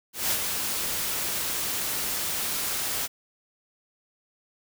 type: noise with ADSR envelope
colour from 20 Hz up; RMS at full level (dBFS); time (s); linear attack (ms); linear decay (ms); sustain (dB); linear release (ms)
white; -24; 0.13-3.08; 180; 64; -5; 28
effects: none